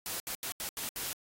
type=noise bursts at uneven times; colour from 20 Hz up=white; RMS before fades=-37 dBFS; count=6; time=0.06-0.2 / 0.27-0.35 / 0.43-0.52 / 0.6-0.69 / 0.77-0.89 / 0.96-1.13 s; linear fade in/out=0 ms; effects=AAC 48 kbps